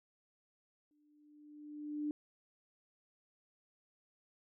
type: tone with exponential growth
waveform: sine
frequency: 297.5 Hz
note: D4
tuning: 22 cents sharp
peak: -33 dBFS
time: 0.91-2.11 s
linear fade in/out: 1 ms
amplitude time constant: 260 ms
effects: none